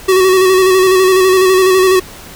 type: tone with vibrato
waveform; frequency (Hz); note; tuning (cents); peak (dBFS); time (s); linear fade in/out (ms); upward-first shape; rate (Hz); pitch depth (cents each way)
square; 374.8; F#4; +22; -7; 0.08-2; 10; square; 12; 28
effects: pink hiss -33 dBFS RMS until 2.35 s